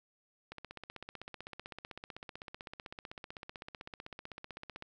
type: click train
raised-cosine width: 0.3 ms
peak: -28 dBFS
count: 69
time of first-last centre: 0.52-4.824 s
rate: 15.8 Hz
effects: none